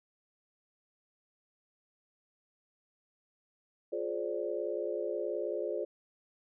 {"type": "chord", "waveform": "sine", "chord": "D half-diminished seventh", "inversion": "first", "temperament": "just", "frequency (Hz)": [352.4, 422.9, 528.6, 587.3], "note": ["F4", "Ab4", "C5", "D5"], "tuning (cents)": [16, 31, 18, 0], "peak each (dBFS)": [-38, -37, -38, -38], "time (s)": [3.92, 5.85], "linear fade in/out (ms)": 10, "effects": []}